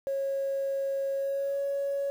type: tone with pitch glide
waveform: sine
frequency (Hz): 547 to 558.2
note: C#5 to C#5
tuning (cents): -23 to +12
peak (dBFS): -26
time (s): 0.07-2.1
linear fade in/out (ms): 0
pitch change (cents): +35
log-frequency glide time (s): 1.14-1.6
effects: tanh soft clip ceiling -24 dBFS + 9-bit